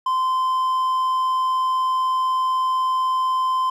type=tone; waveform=triangle; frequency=1034 Hz; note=C6; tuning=21 cents flat; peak=-16 dBFS; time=0.06-3.7 s; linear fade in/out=5 ms; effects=none